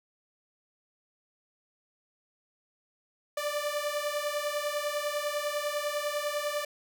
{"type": "beating tone pair", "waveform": "sawtooth", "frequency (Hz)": [584, 594], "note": ["D5", "D5"], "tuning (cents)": [-10, 20], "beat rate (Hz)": 10, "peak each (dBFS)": -29, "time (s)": [3.37, 6.65], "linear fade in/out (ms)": 5, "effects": []}